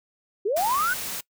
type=linear sweep; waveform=sine; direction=up; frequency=366.8 to 1536 Hz; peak=-21 dBFS; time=0.45-0.94 s; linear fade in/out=10 ms
type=noise; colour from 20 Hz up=white; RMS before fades=-32 dBFS; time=0.56-1.21 s; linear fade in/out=10 ms
effects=noise-tail reverb RT60 0.1 s tail -22 dB re dry